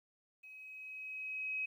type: tone with level ramp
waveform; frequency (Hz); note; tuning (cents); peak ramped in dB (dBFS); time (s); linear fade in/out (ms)
sine; 2542; D#7; +36; -51 to -34; 0.43-1.66; 10
effects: 12-bit